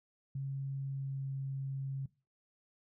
sine tone with pitch glide, 136.6 to 135.73 Hz, C#3 to C#3, -25 to -36 cents, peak -35 dBFS, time 0.35-2.06 s, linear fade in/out 5 ms, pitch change -11 cents, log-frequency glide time 0.87-1.28 s, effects noise-tail reverb RT60 0.3 s tail -20 dB re dry

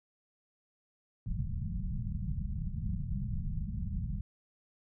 pink low-pass noise, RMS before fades -35 dBFS, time 1.26-4.21 s, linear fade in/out 5 ms, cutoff 210 Hz, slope 96 dB/octave, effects none

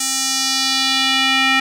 square tone with band-pass filter sweep, 265.9 Hz, C4, 28 cents sharp, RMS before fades -17 dBFS, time 0-1.6 s, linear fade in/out 5 ms, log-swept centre 7500 to 2300 Hz, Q 1.9, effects none

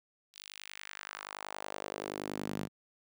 sawtooth tone with high-pass filter sweep, 50.6 Hz, G#1, 44 cents flat, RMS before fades -42 dBFS, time 0.33-2.69 s, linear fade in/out 50 ms, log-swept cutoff 3800 to 170 Hz, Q 1.6, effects none

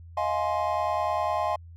triangle chord, F minor seventh, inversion third, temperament just, 628.6 / 698.5 / 838.1 / 1047.7 Hz, Eb5 / F5 / Ab5 / C6, +18 / 0 / +16 / +2 cents, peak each -28 dBFS, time 0.17-1.56 s, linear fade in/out 5 ms, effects added 84 Hz sine -43 dBFS peak until 1.76 s

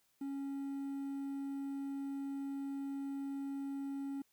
triangle tone with quantisation, 276.2 Hz, C#4, 6 cents flat, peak -36 dBFS, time 0.21-4.22 s, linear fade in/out 5 ms, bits 11, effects white hiss -75 dBFS RMS until 4.32 s

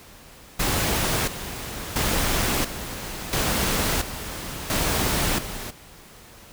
pink noise with tremolo, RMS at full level -23 dBFS, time 0.59-5.71 s, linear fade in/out 10 ms, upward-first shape square, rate 0.73 Hz, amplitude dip 70%, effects pink hiss -47 dBFS RMS until 6.52 s

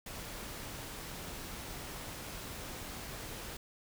pink noise, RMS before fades -44 dBFS, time 0.06-3.57 s, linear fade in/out 5 ms, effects none

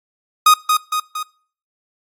45% pulse tone with echo, 1244.5 Hz, D#6, in tune, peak -7 dBFS, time 0.46-0.54 s, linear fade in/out 5 ms, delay 230 ms, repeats 3, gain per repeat -5 dB, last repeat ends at 1.23 s, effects noise-tail reverb RT60 0.5 s tail -25 dB re dry + AAC 64 kbps

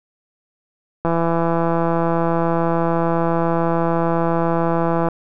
click train, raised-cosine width 1 ms, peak -6 dBFS, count 675, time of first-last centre 1.05-5.086 s, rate 167 Hz, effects none

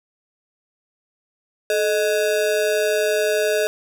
square ring-modulated tone, 525 Hz, C5, 6 cents sharp, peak -15 dBFS, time 1.7-3.67 s, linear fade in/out 0 ms, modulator 94.3 Hz, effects none

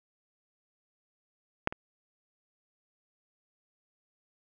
clicks, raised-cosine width 0.5 ms, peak -9 / -23 dBFS, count 2, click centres 1.674 / 1.725 s, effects none

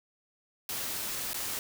white noise with dropouts, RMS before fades -35 dBFS, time 0.69-1.59 s, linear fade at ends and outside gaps 1 ms, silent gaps 1.333-1.343 s, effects none

